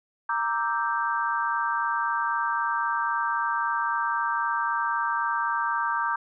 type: chord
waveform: sine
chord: E half-diminished seventh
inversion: second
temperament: equal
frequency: 932.3 / 1174.7 / 1318.5 / 1568 Hz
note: Bb5 / D6 / E6 / G6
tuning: 0 / 0 / 0 / 0 cents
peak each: -28 / -28 / -34 / -29 dBFS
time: 0.29-6.16 s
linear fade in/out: 5 ms
effects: none